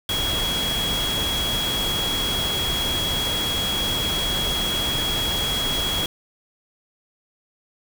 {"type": "tone in noise", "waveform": "sine", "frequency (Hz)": 3320, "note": "G#7", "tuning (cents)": -1, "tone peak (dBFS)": -23, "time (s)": [0.09, 6.06], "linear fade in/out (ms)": 2, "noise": "pink", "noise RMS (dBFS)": -27, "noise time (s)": [0.09, 6.06], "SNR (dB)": 1, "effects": []}